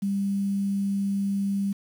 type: tone with quantisation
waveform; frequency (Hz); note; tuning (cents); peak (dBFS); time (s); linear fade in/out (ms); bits
sine; 198.3; G3; +20; -23; 0.02-1.73; 10; 8
effects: none